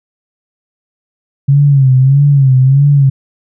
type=tone with vibrato; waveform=sine; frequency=136.4 Hz; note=C#3; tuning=28 cents flat; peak=-4 dBFS; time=1.48-3.1 s; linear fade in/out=10 ms; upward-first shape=sine; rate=1.6 Hz; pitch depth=95 cents each way; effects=none